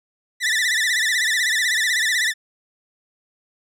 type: tone with vibrato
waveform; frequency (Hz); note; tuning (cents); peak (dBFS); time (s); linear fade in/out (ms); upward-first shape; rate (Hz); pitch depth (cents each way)
sawtooth; 1867; A#6; +2; -14; 0.4-2.34; 50; sine; 16; 130
effects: low-pass 10000 Hz 12 dB/octave